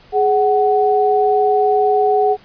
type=tone pair together; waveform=sine; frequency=418.3 / 746.3 Hz; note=G#4 / F#5; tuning=+12 / +15 cents; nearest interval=minor seventh; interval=1003 cents; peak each=-14 dBFS; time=0.12-2.37 s; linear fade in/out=50 ms; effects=pink hiss -47 dBFS RMS until 2.44 s + resampled to 11025 Hz